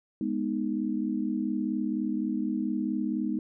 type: chord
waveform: sine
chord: G# minor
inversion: none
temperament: equal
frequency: 207.7 / 246.9 / 311.1 Hz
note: G#3 / B3 / D#4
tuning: 0 / 0 / 0 cents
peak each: -31 dBFS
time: 0.21-3.39 s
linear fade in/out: 2 ms
effects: none